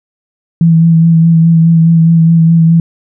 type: tone with vibrato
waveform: sine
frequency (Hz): 164.81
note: E3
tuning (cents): 0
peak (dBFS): -3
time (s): 0.61-2.8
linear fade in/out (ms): 2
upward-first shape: sine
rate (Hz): 4.8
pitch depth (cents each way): 23
effects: none